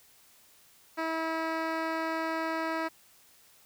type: tone with low-pass filter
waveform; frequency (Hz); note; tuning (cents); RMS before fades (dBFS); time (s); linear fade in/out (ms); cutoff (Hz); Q
10% pulse; 323.5; E4; -32; -32; 0.97-2.89; 20; 3400; 0.58
effects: white hiss -60 dBFS RMS until 3.65 s